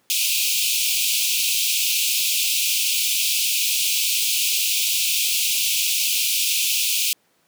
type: high-pass noise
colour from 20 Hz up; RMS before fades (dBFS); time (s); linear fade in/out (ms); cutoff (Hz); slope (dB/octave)
pink; -21; 0.1-7.13; 0; 2400; 96
effects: pink hiss -63 dBFS RMS until 7.47 s + high-pass 200 Hz 12 dB/octave